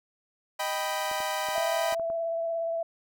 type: chord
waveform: sawtooth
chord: Eb augmented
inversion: none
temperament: equal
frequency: 622.3 / 784 / 987.8 Hz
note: Eb5 / G5 / B5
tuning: 0 / 0 / 0 cents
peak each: -29 dBFS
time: 0.59-1.95 s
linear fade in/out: 10 ms
type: clicks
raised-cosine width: 1 ms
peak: -29 dBFS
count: 7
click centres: 1.114 / 1.204 / 1.487 / 1.58 / 1.925 / 1.997 / 2.101 s
type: tone with vibrato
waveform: sine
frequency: 665 Hz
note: E5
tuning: 15 cents sharp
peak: -27 dBFS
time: 1.55-2.83 s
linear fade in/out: 5 ms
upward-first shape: triangle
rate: 17 Hz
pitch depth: 18 cents each way
effects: none